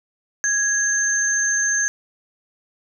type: tone pair together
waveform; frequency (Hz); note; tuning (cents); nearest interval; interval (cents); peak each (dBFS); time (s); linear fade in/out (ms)
sine; 1661.2 / 6317; G#6 / G8; 0 / +12; octave + major seventh; 2312; -20; 0.44-1.88; 0
effects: none